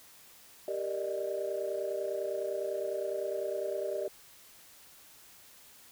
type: chord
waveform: sine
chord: Eb major seventh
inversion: first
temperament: equal with one note detuned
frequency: 392 / 466.2 / 592.4 / 622.3 Hz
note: G4 / Bb4 / D5 / Eb5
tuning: 0 / 0 / +15 / 0 cents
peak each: -36 / -39 / -35 / -38 dBFS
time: 0.68-4.08 s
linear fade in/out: 2 ms
effects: tanh soft clip ceiling -23 dBFS + white hiss -56 dBFS RMS until 5.91 s